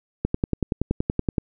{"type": "click train", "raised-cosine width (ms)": 3, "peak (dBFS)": -8, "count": 13, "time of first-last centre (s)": [0.25, 1.382], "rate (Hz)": 10.6, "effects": []}